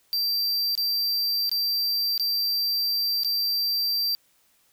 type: tone with dropouts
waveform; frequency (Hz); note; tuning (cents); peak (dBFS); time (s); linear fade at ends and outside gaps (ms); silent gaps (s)
square; 4699; D8; 0; -23; 0.13-4.15; 0; 0.752-0.777 / 1.494-1.515 / 2.178-2.197 / 3.234-3.247
effects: white hiss -64 dBFS RMS until 4.72 s